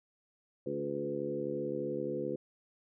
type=harmonic tone with a mistuned harmonic; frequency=71.6 Hz; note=D2; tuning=43 cents flat; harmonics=2 / 3 / 4 / 5 / 6 / 7; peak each=-45 / -43 / -41 / -38 / -41 / -38 dBFS; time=0.66-2.36 s; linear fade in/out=5 ms; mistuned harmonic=6; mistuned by=-15 cents; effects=none